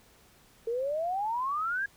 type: exponential sweep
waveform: sine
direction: up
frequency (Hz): 448.3 to 1661.2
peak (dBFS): -28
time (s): 0.67-1.86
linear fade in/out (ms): 5
effects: pink hiss -60 dBFS RMS until 1.96 s